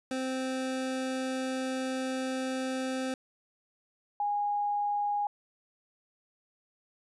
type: tone pair in turn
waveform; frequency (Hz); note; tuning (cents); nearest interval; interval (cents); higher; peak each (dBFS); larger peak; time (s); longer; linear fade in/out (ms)
25% pulse / sine; 260.6 / 822.1; C4 / G#5; -7 / -18; octave + minor sixth; 1989; second; -27; neither; 0.11-3.14 / 4.2-5.27; first; 2
effects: resampled to 24000 Hz